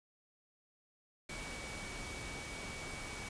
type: tone in noise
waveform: sine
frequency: 2265 Hz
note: C#7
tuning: 37 cents sharp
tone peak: -48 dBFS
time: 1.29-3.29 s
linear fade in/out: 5 ms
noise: pink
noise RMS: -45 dBFS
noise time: 1.29-3.29 s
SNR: -6 dB
effects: resampled to 22050 Hz